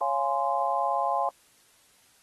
sine chord, Db major seventh, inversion none, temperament just, 554.4 / 693 / 831.5 / 1039.4 Hz, Db5 / F5 / Ab5 / C6, 0 / -14 / +2 / -12 cents, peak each -32 / -29 / -28 / -29 dBFS, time 0.01-1.29 s, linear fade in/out 2 ms, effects white hiss -61 dBFS RMS until 2.22 s + AAC 32 kbps

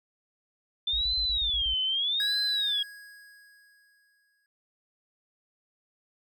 sine tone with vibrato, 3518 Hz, A7, 1 cent flat, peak -25 dBFS, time 0.87-2.83 s, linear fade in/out 5 ms, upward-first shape sine, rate 0.81 Hz, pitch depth 250 cents each way
sine tone bursts, 55.3 Hz, A1, 9 cents sharp, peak -34 dBFS, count 7, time 0.93-1.742 s, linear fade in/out 5 ms, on 86 ms, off 35 ms
square tone with exponential decay, 1656 Hz, G#6, 5 cents flat, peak -32 dBFS, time 2.2-4.46 s, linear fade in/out 1 ms, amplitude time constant 490 ms
effects none

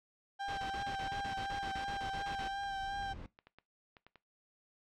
35% pulse tone with vibrato, 789 Hz, G5, 11 cents sharp, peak -35 dBFS, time 0.39-3.14 s, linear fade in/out 20 ms, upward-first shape sine, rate 2.8 Hz, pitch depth 22 cents each way
pink noise bursts, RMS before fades -44 dBFS, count 16, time 0.48-2.481 s, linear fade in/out 5 ms, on 96 ms, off 31 ms
brown noise with exponential growth, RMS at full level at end -43 dBFS, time 1.51-3.26 s, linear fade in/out 0 ms, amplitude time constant 380 ms
clicks, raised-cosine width 0.3 ms, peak -39 dBFS, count 9, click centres 2.326 / 2.635 / 3.026 / 3.389 / 3.47 / 3.586 / 3.968 / 4.066 / 4.157 s
effects noise-tail reverb RT60 0.2 s tail -19 dB re dry + low-pass 4000 Hz 12 dB/octave

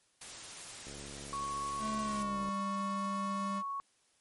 white noise, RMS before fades -46 dBFS, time 0.21-2.23 s, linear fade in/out 5 ms
click train, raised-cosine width 2 ms, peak -36 dBFS, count 115, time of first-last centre 0.87-2.487 s, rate 70.5 Hz
sine tone, 1108.7 Hz, C#6, in tune, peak -35 dBFS, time 1.33-3.8 s, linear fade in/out 0 ms
square tone with pitch glide, 216.1 to 198.16 Hz, A3 to G3, -31 to +19 cents, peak -37 dBFS, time 1.79-3.63 s, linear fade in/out 50 ms, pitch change -150 cents, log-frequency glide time 1.99-2.4 s
effects white hiss -71 dBFS RMS until 4.2 s + MP3 48 kbps

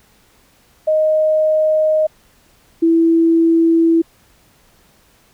sine tone pair in turn, 622.3 / 330.2 Hz, D#5 / E4, 0 / +3 cents, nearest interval major seventh, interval 1097 cents, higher first, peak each -11 / -9 dBFS, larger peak second, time 0.87-2.07 / 2.82-4.02 s, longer neither, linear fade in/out 10 ms, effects pink hiss -53 dBFS RMS until 5.33 s

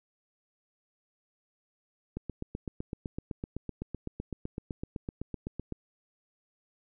click train, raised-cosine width 3 ms, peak -22 dBFS, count 29, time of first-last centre 2.17-5.723 s, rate 7.88 Hz, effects none

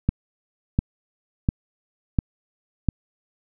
click train, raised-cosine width 5 ms, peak -6 dBFS, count 5, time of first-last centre 0.09-2.887 s, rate 1.43 Hz, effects none

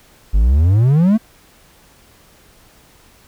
triangle exponential sweep, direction up, 47.05 to 230 Hz, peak -7 dBFS, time 0.33-1.18 s, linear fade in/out 20 ms, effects pink hiss -49 dBFS RMS until 3.27 s

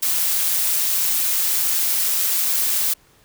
blue noise with amplitude modulation, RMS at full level -18 dBFS, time 0.02-2.94 s, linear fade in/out 10 ms, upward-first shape sine, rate 173 Hz, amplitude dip 40%, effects pink hiss -55 dBFS RMS until 3.24 s

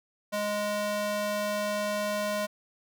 square tone with high-pass filter, 207.7 Hz, G#3, in tune, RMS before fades -30 dBFS, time 0.32-2.47 s, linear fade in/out 20 ms, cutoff 460 Hz, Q 1.6, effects none

